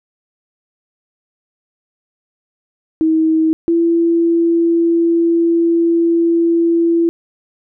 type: tone pair in turn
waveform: sine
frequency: 319.1 / 335.9 Hz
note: D#4 / E4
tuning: +44 / +33 cents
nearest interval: minor second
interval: 89 cents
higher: second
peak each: -10 dBFS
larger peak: neither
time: 3.01-3.53 / 3.68-7.09 s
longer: second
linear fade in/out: 0 ms
effects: none